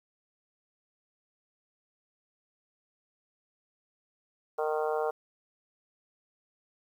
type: harmonic tone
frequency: 154 Hz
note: D#3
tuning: 17 cents flat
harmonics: 3 / 4 / 5 / 6 / 7 / 8 / 9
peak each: -30 / -34 / -34 / -41 / -40 / -43 / -42 dBFS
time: 4.58-5.11 s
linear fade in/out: 10 ms
effects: 10-bit